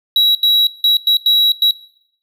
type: tone bursts at uneven times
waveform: triangle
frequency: 3881 Hz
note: B7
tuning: 31 cents flat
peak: -7 dBFS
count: 6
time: 0.16-0.35 / 0.43-0.67 / 0.84-0.97 / 1.07-1.17 / 1.26-1.52 / 1.62-1.71 s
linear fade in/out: 2 ms
effects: noise-tail reverb RT60 0.7 s tail -19 dB re dry